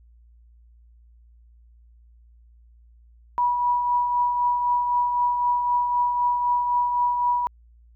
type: tone with tremolo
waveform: sine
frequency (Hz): 973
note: B5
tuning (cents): -26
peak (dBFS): -17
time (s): 3.38-7.47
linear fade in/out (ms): 0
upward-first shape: triangle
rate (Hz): 3.9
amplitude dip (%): 45
effects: added 58 Hz sine -50 dBFS peak until 7.95 s